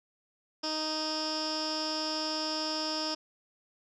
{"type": "tone with low-pass filter", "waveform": "15% pulse", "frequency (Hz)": 311.1, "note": "D#4", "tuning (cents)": 0, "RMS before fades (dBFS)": -33, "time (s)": [0.63, 3.15], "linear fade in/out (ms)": 10, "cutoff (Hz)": 5200, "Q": 9.9, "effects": []}